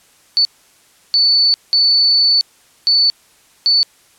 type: tone bursts at uneven times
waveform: sine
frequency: 4485 Hz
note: C#8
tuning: 19 cents sharp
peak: -9 dBFS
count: 5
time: 0.37-0.45 / 1.14-1.54 / 1.73-2.41 / 2.87-3.1 / 3.66-3.83 s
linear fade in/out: 0 ms
effects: white hiss -51 dBFS RMS until 4.18 s + low-pass 11000 Hz 12 dB/octave